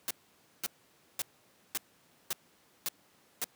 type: noise bursts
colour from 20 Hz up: white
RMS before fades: -33 dBFS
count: 7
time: 0.08-3.442 s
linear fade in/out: 0 ms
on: 26 ms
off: 530 ms
effects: pink hiss -65 dBFS RMS until 3.55 s + high-pass 150 Hz 12 dB/octave